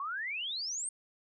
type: exponential sweep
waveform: sine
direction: up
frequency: 1074 to 8870 Hz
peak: -34 dBFS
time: 0-0.89 s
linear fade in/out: 2 ms
effects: none